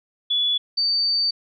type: tone pair in turn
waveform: sine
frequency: 3420 / 4593 Hz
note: A7 / D8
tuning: -50 / -39 cents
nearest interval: perfect fourth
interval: 511 cents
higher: second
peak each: -18 dBFS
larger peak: neither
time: 0.3-0.58 / 0.77-1.31 s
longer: second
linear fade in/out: 10 ms
effects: none